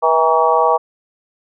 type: harmonic tone with a mistuned harmonic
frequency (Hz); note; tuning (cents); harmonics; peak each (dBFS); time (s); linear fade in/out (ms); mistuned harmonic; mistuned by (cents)
161.7; E3; -33; 3 / 4 / 5 / 6 / 7; -17 / -17 / -17 / -17 / -17; 0.02-0.78; 20; 6; -58
effects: none